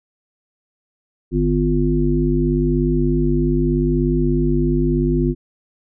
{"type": "harmonic tone with a mistuned harmonic", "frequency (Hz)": 50.4, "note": "G1", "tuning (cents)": 49, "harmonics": [1, 3, 5, 7], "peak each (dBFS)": [-20, -20, -20, -20], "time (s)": [1.31, 5.35], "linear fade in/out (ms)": 50, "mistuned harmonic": 7, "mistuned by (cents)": -20, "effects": []}